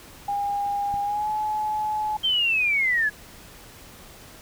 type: tone with pitch glide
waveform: sine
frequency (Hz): 810 to 853.2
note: G#5 to G#5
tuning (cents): -43 to +46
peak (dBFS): -23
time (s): 0.28-2.17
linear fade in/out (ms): 5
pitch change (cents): +89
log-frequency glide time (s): 1.03-1.29
type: click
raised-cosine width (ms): 5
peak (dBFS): -25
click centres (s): 0.941
type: linear sweep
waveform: sine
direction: down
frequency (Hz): 3161 to 1661.2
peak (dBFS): -19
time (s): 2.23-3.1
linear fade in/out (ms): 20
effects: pink hiss -46 dBFS RMS until 4.41 s

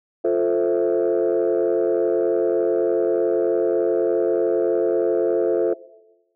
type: chord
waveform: sine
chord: F major seventh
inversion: none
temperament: equal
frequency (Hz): 349.2 / 440 / 523.3 / 659.3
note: F4 / A4 / C5 / E5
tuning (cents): 0 / 0 / 0 / 0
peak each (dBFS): -20 / -20 / -22 / -24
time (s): 0.24-5.74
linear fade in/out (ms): 10
effects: noise-tail reverb RT60 1.0 s tail -19 dB re dry + tanh soft clip ceiling -11 dBFS

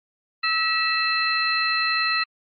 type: tone cluster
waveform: sine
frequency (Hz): 1304 / 1935 / 2632 / 4119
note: E6 / B6 / E7 / C8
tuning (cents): -19 / -36 / -3 / -28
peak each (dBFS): -25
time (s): 0.43-2.24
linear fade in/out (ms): 10
effects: MP3 32 kbps

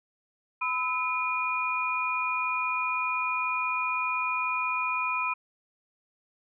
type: tone cluster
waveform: sine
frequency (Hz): 1005 / 1297 / 2441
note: B5 / E6 / D#7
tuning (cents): +30 / -28 / -34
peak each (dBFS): -30 / -33 / -29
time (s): 0.61-5.34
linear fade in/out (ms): 10
effects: none

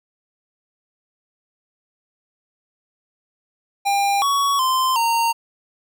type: tone with pitch steps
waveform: square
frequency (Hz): 800 / 1120 / 1038 / 923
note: G5 / C#6 / C6 / A#5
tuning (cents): +35 / +18 / -14 / -17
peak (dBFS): -17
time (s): 3.85-5.33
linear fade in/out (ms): 20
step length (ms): 370
effects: none

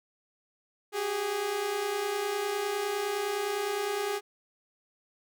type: tone pair together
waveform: sawtooth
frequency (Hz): 381.4 / 411.2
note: G4 / G#4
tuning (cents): -47 / -17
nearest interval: minor second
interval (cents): 130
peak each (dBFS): -32 / -26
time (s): 0.92-4.21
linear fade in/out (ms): 50
effects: none

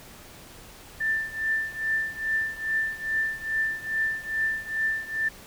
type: tone with tremolo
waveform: sine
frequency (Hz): 1776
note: A6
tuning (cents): +16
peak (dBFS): -21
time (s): 1-5.29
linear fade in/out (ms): 10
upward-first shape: triangle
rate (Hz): 2.4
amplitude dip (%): 90
effects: pink hiss -47 dBFS RMS until 5.46 s

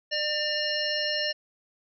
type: harmonic tone with a mistuned harmonic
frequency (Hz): 601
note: D5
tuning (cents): +40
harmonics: 1 / 3 / 5 / 7 / 9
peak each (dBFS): -32 / -32 / -32 / -32 / -32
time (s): 0.11-1.33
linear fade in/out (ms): 20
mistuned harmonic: 5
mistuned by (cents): -95
effects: none

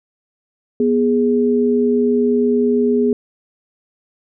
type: tone pair together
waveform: sine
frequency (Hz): 243.9 / 415.3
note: B3 / G#4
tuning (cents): -21 / 0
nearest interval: major sixth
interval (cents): 921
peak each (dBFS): -15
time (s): 0.8-3.13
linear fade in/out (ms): 2
effects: none

